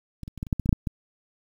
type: clicks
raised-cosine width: 5 ms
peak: -23 / -24 / -27 / -16 / -27 / -10 / -15 / -16 / -6 / -6 / -14 dBFS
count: 11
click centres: 0.233 / 0.279 / 0.377 / 0.429 / 0.468 / 0.528 / 0.597 / 0.659 / 0.692 / 0.728 / 0.872 s
effects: 8-bit